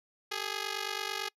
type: ring-modulated tone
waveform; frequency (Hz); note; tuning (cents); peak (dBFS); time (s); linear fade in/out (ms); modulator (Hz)
5% pulse; 415.3; G#4; 0; -19; 0.31-1.29; 10; 24.5
effects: noise-tail reverb RT60 0.1 s tail -25 dB re dry + low-pass 10000 Hz 12 dB/octave